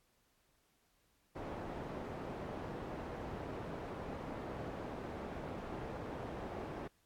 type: low-pass noise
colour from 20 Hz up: white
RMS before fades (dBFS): -44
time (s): 1.35-6.88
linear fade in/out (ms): 10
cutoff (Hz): 650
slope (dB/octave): 12
effects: pink hiss -75 dBFS RMS until 7.05 s + AAC 64 kbps